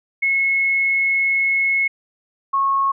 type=tone pair in turn; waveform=sine; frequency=2181 / 1094.3 Hz; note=C#7 / C#6; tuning=-29 / -23 cents; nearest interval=octave; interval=1194 cents; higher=first; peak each=-15 dBFS; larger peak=neither; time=0.22-1.88 / 2.53-2.92 s; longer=first; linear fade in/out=10 ms; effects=none